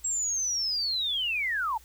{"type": "linear sweep", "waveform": "sine", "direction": "down", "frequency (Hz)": [7660, 828], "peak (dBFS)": -26, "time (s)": [0.04, 1.78], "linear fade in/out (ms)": 10, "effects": ["added 60 Hz sine -54 dBFS peak until 1.84 s", "white hiss -57 dBFS RMS until 1.84 s"]}